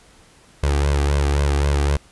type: tone with flanger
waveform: sawtooth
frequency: 71.4 Hz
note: D2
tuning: 48 cents flat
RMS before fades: -18 dBFS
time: 0.63-1.97 s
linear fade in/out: 5 ms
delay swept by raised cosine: 1.9 to 2.58 ms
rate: 3.8 Hz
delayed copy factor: +0.75
effects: pink hiss -51 dBFS RMS until 2.11 s + resampled to 24000 Hz